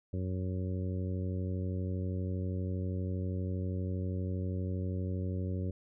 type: harmonic tone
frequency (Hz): 92.5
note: F#2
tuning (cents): 0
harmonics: 1 / 2 / 3 / 4 / 5 / 6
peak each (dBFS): -33 / -39 / -43 / -45 / -47 / -49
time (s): 0.13-5.71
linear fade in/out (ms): 5
effects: none